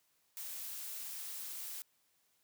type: noise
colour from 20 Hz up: blue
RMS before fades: -44 dBFS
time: 0.37-1.82 s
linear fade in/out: 0 ms
effects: white hiss -75 dBFS RMS until 2.43 s + high-pass 60 Hz 12 dB/octave